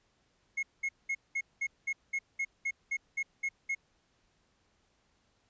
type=tone bursts; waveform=triangle; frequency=2166 Hz; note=C#7; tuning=41 cents flat; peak=-28 dBFS; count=13; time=0.57-3.75 s; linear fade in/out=10 ms; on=60 ms; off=200 ms; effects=pink hiss -72 dBFS RMS until 5.49 s + resampled to 16000 Hz